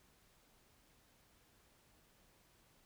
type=silence; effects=pink hiss -70 dBFS RMS until 2.85 s